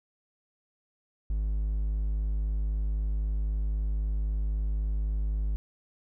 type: tone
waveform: triangle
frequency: 51.91 Hz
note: G#1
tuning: in tune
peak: -24 dBFS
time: 1.3-5.56 s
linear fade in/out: 0 ms
effects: none